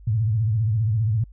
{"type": "tone with vibrato", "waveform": "sine", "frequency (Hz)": 109.7, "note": "A2", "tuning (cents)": -5, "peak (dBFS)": -18, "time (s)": [0.07, 1.24], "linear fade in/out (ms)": 5, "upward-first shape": "triangle", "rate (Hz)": 15, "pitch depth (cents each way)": 170, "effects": ["added 50 Hz sine -42 dBFS peak until 1.32 s"]}